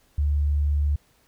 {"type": "tone", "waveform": "sine", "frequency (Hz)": 72.9, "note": "D2", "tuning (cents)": -12, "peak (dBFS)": -19, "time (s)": [0.18, 0.96], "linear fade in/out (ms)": 5, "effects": ["pink hiss -62 dBFS RMS until 1.27 s"]}